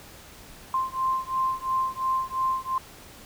sine beating tone pair, 1046.5 / 1049.4 Hz, C6 / C6, 0 / +5 cents, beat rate 2.9 Hz, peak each -27 dBFS, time 0.74-2.78 s, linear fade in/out 2 ms, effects pink hiss -47 dBFS RMS until 3.25 s

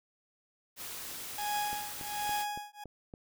white noise, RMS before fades -42 dBFS, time 0.76-2.46 s, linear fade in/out 50 ms
40% pulse tone with tremolo, 830.6 Hz, G#5, in tune, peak -29 dBFS, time 1.38-2.84 s, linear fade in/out 5 ms, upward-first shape triangle, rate 1.3 Hz, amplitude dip 100%
click train, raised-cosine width 2 ms, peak -32 dBFS, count 6, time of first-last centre 1.73-3.138 s, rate 3.55 Hz
effects none

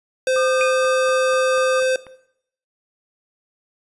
square tone, 518 Hz, C5, 17 cents flat, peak -17 dBFS, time 0.27-1.96 s, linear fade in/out 2 ms
sine tone with tremolo, 1213 Hz, D#6, 44 cents flat, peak -23 dBFS, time 0.36-1.8 s, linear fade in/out 5 ms, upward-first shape square, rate 4.3 Hz, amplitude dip 25%
click train, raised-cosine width 0.5 ms, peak -25 dBFS, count 8, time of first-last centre 0.36-2.067 s, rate 4.1 Hz
triangle tone with exponential decay, 2479 Hz, D#7, 7 cents flat, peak -16 dBFS, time 0.61-0.79 s, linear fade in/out 1 ms, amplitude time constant 39 ms
effects noise-tail reverb RT60 0.7 s tail -17 dB re dry + resampled to 24000 Hz

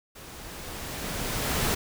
pink noise with level ramp, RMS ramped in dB -45 to -25 dBFS, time 0.15-1.75 s, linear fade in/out 10 ms, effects none

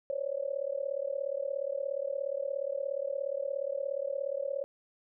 sine tone with amplitude modulation, 554.4 Hz, C#5, in tune, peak -27 dBFS, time 0.1-4.64 s, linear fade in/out 0 ms, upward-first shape sine, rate 37 Hz, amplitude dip 95%, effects none

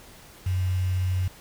sine tone with quantisation, 91.9 Hz, F#2, 11 cents flat, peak -22 dBFS, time 0.46-1.28 s, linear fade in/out 5 ms, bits 7, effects pink hiss -49 dBFS RMS until 1.4 s

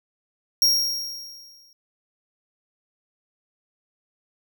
45% pulse tone with exponential decay, 5588 Hz, F8, in tune, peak -14 dBFS, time 0.62-1.73 s, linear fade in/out 1 ms, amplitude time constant 240 ms, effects none

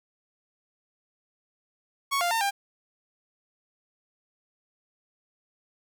sawtooth tone with pitch steps, 1109 / 698 / 907 / 798 Hz, C#6 / F5 / A#5 / G5, 0 / -1 / -48 / +31 cents, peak -20 dBFS, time 2.11-2.51 s, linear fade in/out 20 ms, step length 100 ms, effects none

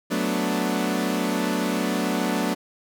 sawtooth chord, B minor seventh, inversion second, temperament equal, 185 / 220 / 246.9 / 293.7 Hz, F#3 / A3 / B3 / D4, 0 / 0 / 0 / 0 cents, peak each -24 dBFS, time 0.1-2.55 s, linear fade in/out 20 ms, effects none

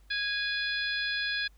harmonic tone with a mistuned harmonic, 825 Hz, G#5, 12 cents flat, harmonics 2 / 3 / 4 / 5 / 6, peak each -31 / -37 / -36 / -37 / -40 dBFS, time 0.1-1.48 s, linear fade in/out 10 ms, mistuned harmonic 4, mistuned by +60 cents, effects added 50 Hz sine -55 dBFS peak until 1.57 s + pink hiss -68 dBFS RMS until 1.57 s

